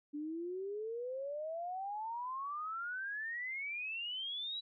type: exponential sweep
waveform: sine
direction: up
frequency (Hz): 288.8 to 3951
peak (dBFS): -38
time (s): 0.13-4.61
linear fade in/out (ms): 20
effects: none